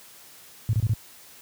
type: tone bursts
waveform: sine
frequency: 110 Hz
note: A2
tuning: in tune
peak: -18 dBFS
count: 4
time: 0.69-0.935 s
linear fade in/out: 0 ms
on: 41 ms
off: 27 ms
effects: white hiss -49 dBFS RMS until 1.41 s + high-pass 60 Hz 12 dB/octave